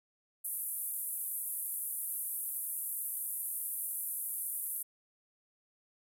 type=band-pass noise; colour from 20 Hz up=pink; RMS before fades=-38 dBFS; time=0.44-4.83 s; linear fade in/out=10 ms; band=9900 to 14000 Hz; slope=48 dB/octave; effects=none